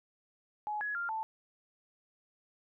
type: tone with pitch steps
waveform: sine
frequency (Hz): 843 / 1681 / 1395 / 882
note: G#5 / G#6 / F6 / A5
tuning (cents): +26 / +20 / -2 / +4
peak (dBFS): -33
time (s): 0.67-1.23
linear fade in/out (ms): 0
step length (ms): 140
effects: none